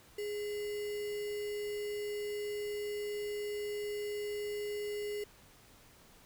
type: tone with sample-and-hold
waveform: sine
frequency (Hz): 415.3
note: G#4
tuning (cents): 0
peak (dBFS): -35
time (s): 0.18-5.24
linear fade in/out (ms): 5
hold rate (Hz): 2450
effects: pink hiss -60 dBFS RMS until 6.25 s